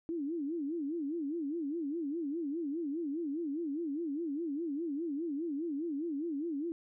sine tone with vibrato, 308.5 Hz, D#4, 15 cents flat, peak -33 dBFS, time 0.09-6.72 s, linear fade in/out 0 ms, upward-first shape sine, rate 4.9 Hz, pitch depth 200 cents each way, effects none

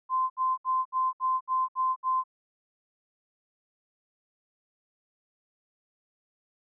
sine tone bursts, 1036 Hz, C6, 17 cents flat, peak -23 dBFS, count 8, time 0.09-2.239 s, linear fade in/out 50 ms, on 210 ms, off 67 ms, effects none

